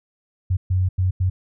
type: tone bursts at uneven times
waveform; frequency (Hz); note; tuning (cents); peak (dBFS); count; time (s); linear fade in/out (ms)
sine; 92.5; F#2; 0; -16; 4; 0.5-0.57 / 0.7-0.89 / 0.98-1.11 / 1.2-1.3; 10
effects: none